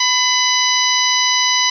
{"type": "harmonic tone with a mistuned harmonic", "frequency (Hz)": 994, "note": "B5", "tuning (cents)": 11, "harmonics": [1, 2, 3, 4, 5, 6], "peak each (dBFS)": [-20, -20, -20, -20, -20, -20], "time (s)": [0, 1.7], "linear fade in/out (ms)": 5, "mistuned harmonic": 2, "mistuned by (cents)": 29, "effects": ["8-bit"]}